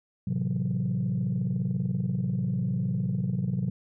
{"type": "chord", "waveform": "sine", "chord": "F# half-diminished seventh", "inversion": "first", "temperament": "equal", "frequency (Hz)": [110, 130.81, 164.81, 185], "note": ["A2", "C3", "E3", "F#3"], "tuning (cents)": [0, 0, 0, 0], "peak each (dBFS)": [-32, -28, -32, -28], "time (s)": [0.27, 3.7], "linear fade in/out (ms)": 5, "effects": ["tanh soft clip ceiling -20 dBFS"]}